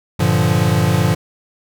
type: chord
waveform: square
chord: G minor seventh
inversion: none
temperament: equal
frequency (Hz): 98 / 116.54 / 146.83 / 174.61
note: G2 / Bb2 / D3 / F3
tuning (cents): 0 / 0 / 0 / 0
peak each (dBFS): -19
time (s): 0.19-1.15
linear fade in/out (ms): 10
effects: none